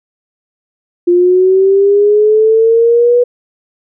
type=linear sweep; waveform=sine; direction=up; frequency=348 to 490.1 Hz; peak=-5 dBFS; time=1.07-3.24 s; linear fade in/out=10 ms; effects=none